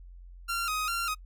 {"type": "tone with vibrato", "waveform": "sawtooth", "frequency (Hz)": 1315, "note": "E6", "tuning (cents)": -5, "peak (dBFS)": -25, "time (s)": [0.48, 1.15], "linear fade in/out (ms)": 20, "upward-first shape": "square", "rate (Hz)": 2.5, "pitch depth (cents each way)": 81, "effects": ["noise-tail reverb RT60 0.1 s tail -26 dB re dry", "added 44 Hz sine -45 dBFS peak until 1.25 s"]}